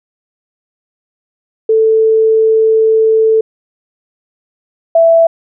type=tone pair in turn; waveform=sine; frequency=442.1 / 662.4 Hz; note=A4 / E5; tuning=+8 / +8 cents; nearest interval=perfect fifth; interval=700 cents; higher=second; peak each=-6 / -4 dBFS; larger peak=second; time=1.69-3.41 / 4.95-5.27 s; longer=first; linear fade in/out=5 ms; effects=none